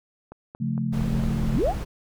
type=click train; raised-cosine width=1 ms; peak=-26 dBFS; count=5; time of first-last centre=0.32-1.237 s; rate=4.36 Hz
type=chord; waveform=sine; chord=Db augmented; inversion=none; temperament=equal with one note detuned; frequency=136.92 / 174.61 / 220 Hz; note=Db3 / F3 / A3; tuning=-21 / 0 / 0 cents; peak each=-27 / -30 / -27 dBFS; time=0.6-1.59 s; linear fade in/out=10 ms
type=noise; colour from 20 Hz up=brown; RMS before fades=-28 dBFS; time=0.92-1.85 s; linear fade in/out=20 ms
type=linear sweep; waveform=sine; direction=up; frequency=61.7 to 880 Hz; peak=-20 dBFS; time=1.53-1.74 s; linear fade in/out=50 ms
effects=none